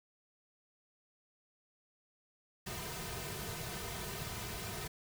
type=noise with comb filter; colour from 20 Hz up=pink; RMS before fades=-42 dBFS; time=2.66-4.88 s; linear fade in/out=10 ms; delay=3.6 ms; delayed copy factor=-0.9; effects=none